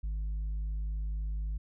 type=tone with tanh clipping; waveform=sine; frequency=51.91 Hz; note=G#1; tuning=in tune; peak=-32 dBFS; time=0.03-1.58 s; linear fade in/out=10 ms; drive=3 dB; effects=none